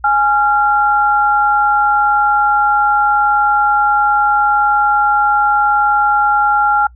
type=tone pair together; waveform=sine; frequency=830.6 / 1380.4 Hz; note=G#5 / F6; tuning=0 / -21 cents; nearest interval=major sixth; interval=879 cents; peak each=-12 dBFS; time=0.04-6.87 s; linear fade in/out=5 ms; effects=noise-tail reverb RT60 0.1 s tail -25 dB re dry + added 60 Hz sine -38 dBFS peak until 6.95 s